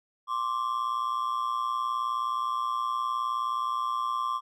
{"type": "ring-modulated tone", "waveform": "triangle", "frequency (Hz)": 1108.7, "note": "C#6", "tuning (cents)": 0, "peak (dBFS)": -22, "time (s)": [0.27, 4.41], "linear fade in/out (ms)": 50, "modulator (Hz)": 59.6, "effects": []}